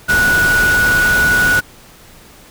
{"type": "tone in noise", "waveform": "sine", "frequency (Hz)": 1469, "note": "F#6", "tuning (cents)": -13, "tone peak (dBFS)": -10, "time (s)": [0.08, 1.61], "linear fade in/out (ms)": 20, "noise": "pink", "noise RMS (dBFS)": -20, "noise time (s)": [0.08, 1.61], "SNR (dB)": 7, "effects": ["pink hiss -42 dBFS RMS until 2.5 s"]}